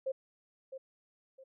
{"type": "tone with echo", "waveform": "sine", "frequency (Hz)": 530, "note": "C5", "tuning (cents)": 22, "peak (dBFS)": -31, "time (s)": [0.06, 0.12], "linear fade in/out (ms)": 10, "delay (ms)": 660, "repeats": 2, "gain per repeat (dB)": -10, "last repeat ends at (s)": 1.44, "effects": []}